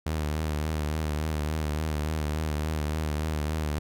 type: tone with vibrato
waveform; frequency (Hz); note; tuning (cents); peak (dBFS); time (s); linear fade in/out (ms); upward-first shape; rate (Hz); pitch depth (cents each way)
sawtooth; 76.7; D#2; -24; -23; 0.06-3.79; 5; triangle; 3.5; 62
effects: none